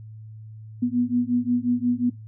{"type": "beating tone pair", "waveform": "sine", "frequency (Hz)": [241.3, 246.9], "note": ["B3", "B3"], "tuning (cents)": [-40, 0], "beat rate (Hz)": 5.6, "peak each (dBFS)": -23, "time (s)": [0.82, 2.1], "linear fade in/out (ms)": 10, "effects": ["noise-tail reverb RT60 0.2 s tail -18 dB re dry", "added 109 Hz sine -38 dBFS peak until 2.27 s"]}